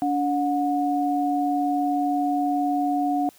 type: tone pair together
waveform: sine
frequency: 287.5 / 726.5 Hz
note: D4 / F#5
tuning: -37 / -32 cents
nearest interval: octave + major third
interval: 1605 cents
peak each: -23 dBFS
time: 0.02-3.29 s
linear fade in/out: 0 ms
effects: white hiss -54 dBFS RMS until 3.38 s + high-pass 100 Hz 12 dB/octave